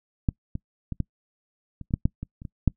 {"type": "clicks", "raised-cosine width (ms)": 5, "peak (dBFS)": [-9, -18, -18, -13, -25, -28, -9, -8, -20, -28, -23, -6], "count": 12, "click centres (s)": [0.288, 0.554, 0.923, 1.003, 1.813, 1.908, 1.939, 2.055, 2.23, 2.419, 2.452, 2.677], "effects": ["noise-tail reverb RT60 0.1 s tail -25 dB re dry"]}